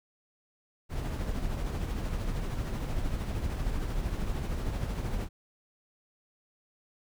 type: noise with tremolo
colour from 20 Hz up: brown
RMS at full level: -30 dBFS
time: 0.89-5.29 s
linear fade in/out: 50 ms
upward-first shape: triangle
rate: 13 Hz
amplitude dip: 45%
effects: none